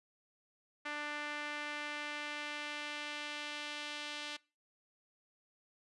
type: tone with band-pass filter sweep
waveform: sawtooth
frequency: 295.7 Hz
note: D4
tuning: 12 cents sharp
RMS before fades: -42 dBFS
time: 0.85-4.37 s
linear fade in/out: 10 ms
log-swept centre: 1900 to 3300 Hz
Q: 1.5
effects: noise-tail reverb RT60 0.3 s tail -22 dB re dry + resampled to 24000 Hz